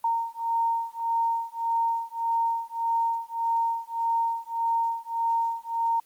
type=beating tone pair; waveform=sine; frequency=920 / 921.7 Hz; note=A#5 / A#5; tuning=-23 / -20 cents; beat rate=1.7 Hz; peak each=-27 dBFS; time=0.04-6 s; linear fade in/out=5 ms; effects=white hiss -62 dBFS RMS until 6.05 s + Opus 24 kbps